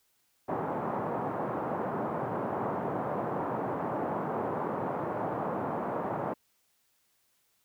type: band-pass noise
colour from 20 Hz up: white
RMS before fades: -33 dBFS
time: 0.48-6.34 s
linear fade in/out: 10 ms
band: 120 to 1000 Hz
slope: 24 dB/octave
effects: white hiss -72 dBFS RMS until 7.64 s